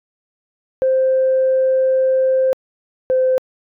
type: tone pair in turn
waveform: sine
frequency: 523.3 / 516.7 Hz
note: C5 / C5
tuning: 0 / -22 cents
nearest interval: unison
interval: 22 cents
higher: first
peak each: -11 dBFS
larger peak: neither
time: 0.82-2.53 / 3.1-3.38 s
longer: first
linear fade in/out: 0 ms
effects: tanh soft clip ceiling -8 dBFS

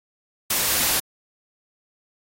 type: noise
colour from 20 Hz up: white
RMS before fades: -21 dBFS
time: 0.5-1 s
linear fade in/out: 5 ms
effects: AAC 48 kbps

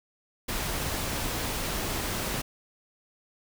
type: noise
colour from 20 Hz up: pink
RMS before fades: -31 dBFS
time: 0.48-2.42 s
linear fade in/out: 10 ms
effects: none

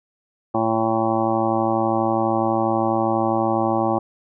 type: harmonic tone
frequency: 112.2 Hz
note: A2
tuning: 34 cents sharp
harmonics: 1 / 2 / 3 / 5 / 6 / 7 / 8 / 9 / 10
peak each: -30 / -26 / -23 / -25 / -29 / -23 / -30 / -30 / -30 dBFS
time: 0.54-3.99 s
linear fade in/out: 10 ms
effects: none

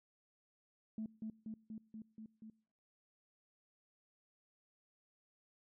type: tone with echo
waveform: sine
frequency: 219.1 Hz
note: A3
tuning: 7 cents flat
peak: -38 dBFS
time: 0.98-1.06 s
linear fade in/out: 2 ms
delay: 240 ms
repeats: 6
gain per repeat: -2 dB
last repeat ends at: 2.5 s
effects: noise-tail reverb RT60 0.7 s tail -25 dB re dry + tanh soft clip ceiling -35 dBFS

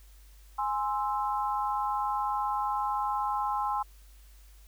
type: chord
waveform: sine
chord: Ab augmented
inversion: none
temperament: equal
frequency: 830.6 / 1046.5 / 1318.5 Hz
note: Ab5 / C6 / E6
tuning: 0 / 0 / 0 cents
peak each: -30 / -31 / -36 dBFS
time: 0.58-3.83 s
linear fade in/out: 10 ms
effects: added 50 Hz sine -51 dBFS peak until 4.67 s + white hiss -62 dBFS RMS until 4.67 s

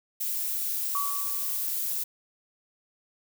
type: noise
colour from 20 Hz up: violet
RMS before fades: -30 dBFS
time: 0.2-2.04 s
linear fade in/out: 10 ms
type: tone with exponential decay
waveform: sine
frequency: 1136 Hz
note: C#6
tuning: 42 cents sharp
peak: -26 dBFS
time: 0.95-1.74 s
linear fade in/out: 1 ms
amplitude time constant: 170 ms
effects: none

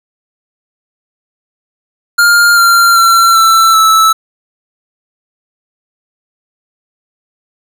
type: tone with pitch steps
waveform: square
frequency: 1406 / 1381.8 / 1358.1 / 1334.8 / 1311.8 Hz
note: F6 / F6 / F6 / E6 / E6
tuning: +11 / -19 / -49 / +21 / -9 cents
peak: -5 dBFS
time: 2.18-4.13 s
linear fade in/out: 10 ms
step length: 390 ms
effects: 7-bit

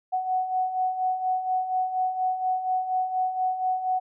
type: beating tone pair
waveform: sine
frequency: 740 / 744.2 Hz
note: F#5 / F#5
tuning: 0 / +10 cents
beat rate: 4.2 Hz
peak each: -31 / -24 dBFS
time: 0.12-4 s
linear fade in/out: 20 ms
effects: none

